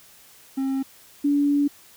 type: tone pair in turn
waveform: triangle / sine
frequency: 268.4 / 286.9 Hz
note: C4 / D4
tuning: +44 / -40 cents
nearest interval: minor second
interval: 116 cents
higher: second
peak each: -20 / -17 dBFS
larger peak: second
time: 0.57-0.83 / 1.24-1.68 s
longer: second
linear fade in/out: 10 ms
effects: white hiss -51 dBFS RMS until 1.96 s